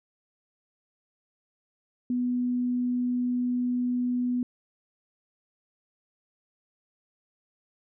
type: tone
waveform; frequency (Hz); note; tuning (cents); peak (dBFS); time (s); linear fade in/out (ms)
sine; 246.9; B3; 0; -24; 2.1-4.43; 2
effects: none